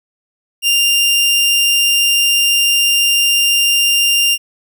sawtooth tone, 2794 Hz, F7, in tune, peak -7 dBFS, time 0.62-4.38 s, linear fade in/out 50 ms, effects none

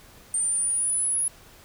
sine linear sweep, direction up, 8870 to 10548 Hz, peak -22 dBFS, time 0.34-1.28 s, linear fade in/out 2 ms, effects pink hiss -51 dBFS RMS until 1.64 s

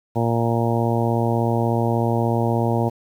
harmonic tone, 116.54 Hz, A#2, in tune, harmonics 1 / 2 / 3 / 4 / 5 / 6 / 7 / 8, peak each -21 / -24 / -26 / -27 / -28 / -29 / -29 / -30 dBFS, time 0.15-2.9 s, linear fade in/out 20 ms, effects 8-bit

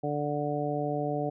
harmonic tone, 146.83 Hz, D3, in tune, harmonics 1 / 2 / 3 / 4 / 5, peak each -34 / -34 / -34 / -34 / -34 dBFS, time 0.03-1.3 s, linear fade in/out 10 ms, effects none

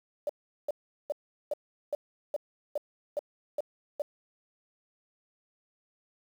sine tone bursts, 587.3 Hz, D5, in tune, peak -27 dBFS, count 10, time 0.27-4.02 s, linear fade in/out 2 ms, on 24 ms, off 390 ms, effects 9-bit

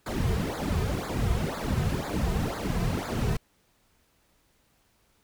brown noise with flanger, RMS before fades -28 dBFS, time 0.06-3.37 s, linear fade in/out 5 ms, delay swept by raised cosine 0.34 to 3.64 ms, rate 2 Hz, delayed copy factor -1, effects pink hiss -67 dBFS RMS until 5.23 s

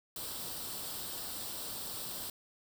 white noise with comb filter, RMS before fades -41 dBFS, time 0.16-2.3 s, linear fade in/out 2 ms, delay 0.23 ms, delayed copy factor +0.6, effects none

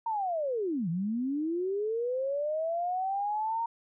sine linear two-way sweep, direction down then up, 932.3 to 159 to 932.3 Hz, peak -28 dBFS, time 0.06-3.66 s, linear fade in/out 5 ms, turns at 0.89 s, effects none

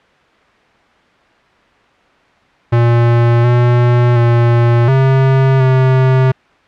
square tone with pitch steps, 118.3 / 121.3 / 118.5 / 133.4 / 130.7 Hz, A#2 / B2 / A#2 / C3 / C3, +26 / -31 / +29 / +34 / -1 cents, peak -8 dBFS, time 2.72-6.32 s, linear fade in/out 10 ms, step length 720 ms, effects white hiss -49 dBFS RMS until 6.67 s + low-pass 2000 Hz 12 dB/octave

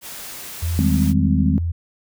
white noise, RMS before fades -34 dBFS, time 0.01-1.14 s, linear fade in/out 50 ms
sine tone with vibrato, 82.41 Hz, E2, in tune, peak -19 dBFS, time 0.62-1.72 s, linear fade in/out 10 ms, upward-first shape sine, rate 2.2 Hz, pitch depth 47 cents each way
sine chord, Ab major seventh, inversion second, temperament just, 155.74 / 194.67 / 207.7 / 259.6 Hz, Eb3 / G3 / Ab3 / C4, +2 / -12 / 0 / -13 cents, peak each -21 dBFS, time 0.79-1.58 s, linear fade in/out 0 ms
effects none

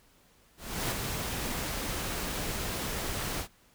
pink noise with ADSR envelope, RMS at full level -30 dBFS, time 0.57-3.48 s, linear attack 340 ms, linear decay 12 ms, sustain -4 dB, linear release 83 ms, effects pink hiss -63 dBFS RMS until 3.74 s

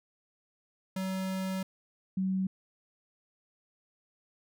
square / sine tone pair in turn, 189.2 / 189.2 Hz, F#3 / F#3, +39 / +39 cents, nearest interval unison, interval 0 cents, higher neither, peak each -32 / -27 dBFS, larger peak second, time 0.96-1.63 / 2.17-2.47 s, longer first, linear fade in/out 5 ms, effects none

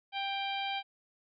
harmonic tone with a mistuned harmonic, 789 Hz, G5, 11 cents sharp, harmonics 1 / 2 / 3 / 4 / 5 / 6, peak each -35 / -45 / -39 / -39 / -46 / -51 dBFS, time 0.12-0.83 s, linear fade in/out 50 ms, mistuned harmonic 5, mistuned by -30 cents, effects none

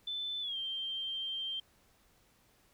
sine tone with pitch glide, 3520 to 3154 Hz, A7 to G7, 0 to +10 cents, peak -35 dBFS, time 0.07-1.6 s, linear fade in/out 5 ms, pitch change -190 cents, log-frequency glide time 0.41-0.57 s, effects pink hiss -68 dBFS RMS until 2.73 s

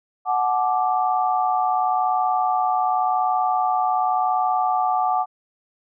sine chord, D major, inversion first, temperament equal with one note detuned, 740 / 860.9 / 1174.7 Hz, F#5 / A5 / D6, 0 / -38 / 0 cents, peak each -20 / -24 / -24 dBFS, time 0.25-5.26 s, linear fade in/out 50 ms, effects none

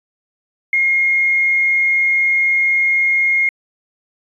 triangle tone with hard clipping, 2142 Hz, C7, 40 cents sharp, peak -12 dBFS, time 0.73-3.49 s, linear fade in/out 2 ms, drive 3 dB, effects resampled to 22050 Hz

